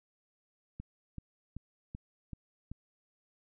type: click train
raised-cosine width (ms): 5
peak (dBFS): -29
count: 6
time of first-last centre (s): 0.8-2.716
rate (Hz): 2.61
effects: none